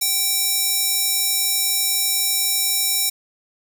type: tone with high-pass filter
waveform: square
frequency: 776 Hz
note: G5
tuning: 18 cents flat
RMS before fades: -20 dBFS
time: 0.01-3.1 s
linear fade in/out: 10 ms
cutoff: 6200 Hz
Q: 0.73
effects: none